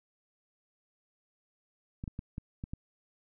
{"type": "clicks", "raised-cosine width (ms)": 5, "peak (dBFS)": -25, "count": 6, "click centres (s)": [2.039, 2.078, 2.191, 2.381, 2.639, 2.735], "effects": []}